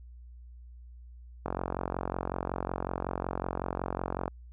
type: click train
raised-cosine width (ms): 1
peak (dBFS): -17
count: 129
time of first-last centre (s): 1.46-4.279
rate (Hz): 45.4
effects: added 60 Hz sine -46 dBFS peak until 4.52 s